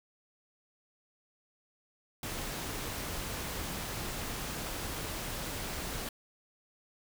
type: noise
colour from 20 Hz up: pink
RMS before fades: -38 dBFS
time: 2.23-6.09 s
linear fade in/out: 2 ms
effects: none